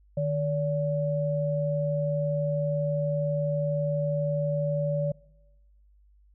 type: tone pair together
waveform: sine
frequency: 152.03 / 574 Hz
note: D#3 / D5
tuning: -40 / -40 cents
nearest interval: octave + major seventh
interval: 2300 cents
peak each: -27 dBFS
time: 0.17-5.12 s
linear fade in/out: 5 ms
effects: noise-tail reverb RT60 1.0 s tail -24 dB re dry + added 50 Hz sine -56 dBFS peak until 6.34 s